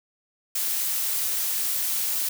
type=noise; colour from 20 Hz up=blue; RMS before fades=-26 dBFS; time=0.55-2.29 s; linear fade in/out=5 ms; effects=none